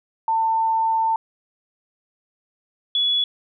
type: tone pair in turn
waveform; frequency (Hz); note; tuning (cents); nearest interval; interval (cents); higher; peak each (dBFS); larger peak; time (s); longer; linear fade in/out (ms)
sine; 896 / 3397; A5 / G#7; +31 / +38; octave + major seventh; 2307; second; -17; neither; 0.28-1.16 / 2.95-3.24; first; 2
effects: none